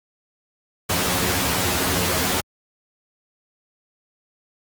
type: noise with comb filter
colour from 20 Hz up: pink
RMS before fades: -21 dBFS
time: 0.89-2.41 s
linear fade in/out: 10 ms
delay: 11 ms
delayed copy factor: +0.9
effects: high-pass 80 Hz 12 dB/octave + Opus 48 kbps